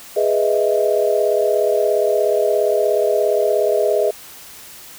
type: chord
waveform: sine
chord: E major seventh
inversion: first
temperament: equal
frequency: 415.3 / 493.9 / 622.3 / 659.3 Hz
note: G#4 / B4 / D#5 / E5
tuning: 0 / 0 / 0 / 0 cents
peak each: -18 / -21 / -18 / -22 dBFS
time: 0.16-4.11 s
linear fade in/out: 10 ms
effects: white hiss -39 dBFS RMS until 4.98 s